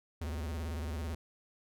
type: tone with vibrato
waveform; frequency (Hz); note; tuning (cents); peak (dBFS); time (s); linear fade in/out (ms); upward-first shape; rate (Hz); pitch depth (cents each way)
square; 77.78; D#2; 0; -36; 0.21-1.15; 5; square; 18; 140
effects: none